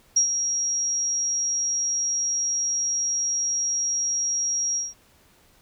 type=tone with ADSR envelope; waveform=sine; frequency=5650 Hz; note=F8; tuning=19 cents sharp; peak=-14 dBFS; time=0.16-4.94 s; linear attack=8 ms; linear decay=99 ms; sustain=-8 dB; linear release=180 ms; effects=pink hiss -58 dBFS RMS until 5.61 s